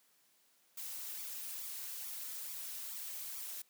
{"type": "noise with flanger", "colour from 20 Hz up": "blue", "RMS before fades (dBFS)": -44, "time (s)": [0.77, 3.62], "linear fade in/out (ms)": 5, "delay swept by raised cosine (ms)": [0.86, 4.06], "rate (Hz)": 2.3, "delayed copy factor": 0.65, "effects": ["white hiss -71 dBFS RMS until 3.69 s", "high-pass 150 Hz 12 dB/octave"]}